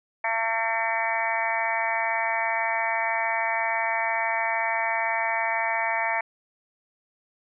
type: harmonic tone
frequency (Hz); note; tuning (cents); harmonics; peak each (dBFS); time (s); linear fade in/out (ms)
226.1; A3; +47; 3 / 4 / 5 / 6 / 7 / 8 / 9 / 10; -30 / -28 / -37 / -39 / -39 / -30 / -32 / -30; 0.24-6.21; 5
effects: none